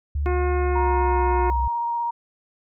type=tone with pitch glide; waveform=sine; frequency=72.1 to 64.23 Hz; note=D2 to C2; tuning=-31 to -31 cents; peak=-21 dBFS; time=0.15-1.68 s; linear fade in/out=5 ms; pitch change=-200 cents; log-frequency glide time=0.51-1.46 s
type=harmonic tone; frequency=359.1 Hz; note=F4; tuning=48 cents sharp; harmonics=1 / 2 / 3 / 4 / 5 / 6 / 7; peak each=-23 / -30 / -32 / -36 / -41 / -39 / -44 dBFS; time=0.26-1.5 s; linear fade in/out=0 ms
type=tone with vibrato; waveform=sine; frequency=940 Hz; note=A#5; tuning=14 cents sharp; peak=-22 dBFS; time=0.75-2.11 s; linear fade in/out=10 ms; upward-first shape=square; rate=16 Hz; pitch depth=9 cents each way
effects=none